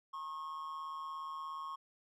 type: tone with amplitude modulation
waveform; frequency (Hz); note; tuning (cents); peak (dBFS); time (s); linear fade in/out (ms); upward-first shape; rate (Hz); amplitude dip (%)
triangle; 1086; C#6; -36; -36; 0.13-1.76; 10; sine; 157; 60
effects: none